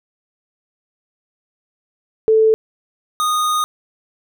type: tone pair in turn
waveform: sine / square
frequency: 440 / 1235.2 Hz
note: A4 / D#6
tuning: 0 / -13 cents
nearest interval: octave + tritone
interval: 1787 cents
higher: second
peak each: -9 / -16 dBFS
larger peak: first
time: 2.28-2.54 / 3.2-3.64 s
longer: second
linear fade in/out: 0 ms
effects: none